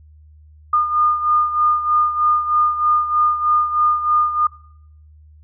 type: beating tone pair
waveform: sine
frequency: 1216 / 1219.2 Hz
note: D#6 / D#6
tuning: -40 / -36 cents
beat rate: 3.2 Hz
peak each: -15 / -21 dBFS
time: 0.73-4.47 s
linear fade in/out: 5 ms
effects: noise-tail reverb RT60 0.7 s tail -21 dB re dry + added 76 Hz sine -43 dBFS peak until 5.43 s